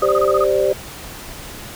sine tone bursts, 1244.5 Hz, D#6, in tune, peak -16 dBFS, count 7, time 0.02-0.441 s, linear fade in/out 5 ms, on 37 ms, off 27 ms
sine chord, G suspended fourth, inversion none, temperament equal with one note detuned, 392 / 523.3 / 592.4 Hz, G4 / C5 / D5, 0 / 0 / +15 cents, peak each -18 dBFS, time 0.02-0.73 s, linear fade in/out 5 ms
effects pink hiss -34 dBFS RMS until 1.75 s

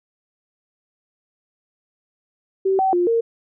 sine tone with pitch steps, 384.3 / 764 / 352.5 / 460.5 Hz, G4 / G5 / F4 / A#4, -34 / -45 / +16 / -21 cents, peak -15 dBFS, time 2.65-3.21 s, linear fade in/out 10 ms, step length 140 ms, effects none

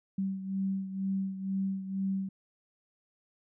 sine beating tone pair, 192.5 / 194.6 Hz, G3 / G3, -31 / -12 cents, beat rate 2.1 Hz, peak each -31 / -37 dBFS, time 0.18-2.29 s, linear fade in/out 5 ms, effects none

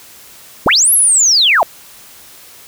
sine linear two-way sweep, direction up then down, 112.2 to 11490 to 573 Hz, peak -7 dBFS, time 0.66-1.63 s, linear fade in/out 0 ms, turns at 0.93 s, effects white hiss -39 dBFS RMS until 2.67 s

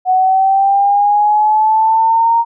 sine linear sweep, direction up, 738 to 932.3 Hz, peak -8 dBFS, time 0.05-2.45 s, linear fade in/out 50 ms, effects none

